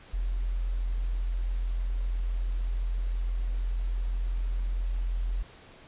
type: tone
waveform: sine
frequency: 43.03 Hz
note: F1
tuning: 25 cents flat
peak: -26 dBFS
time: 0.13-5.43 s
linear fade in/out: 10 ms
effects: pink hiss -52 dBFS RMS until 5.87 s + resampled to 8000 Hz